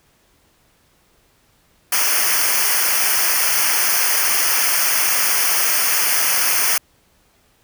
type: noise with comb filter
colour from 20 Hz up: white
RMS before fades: -17 dBFS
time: 1.92-6.78 s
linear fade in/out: 5 ms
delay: 0.26 ms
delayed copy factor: -1
effects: pink hiss -58 dBFS RMS until 7.63 s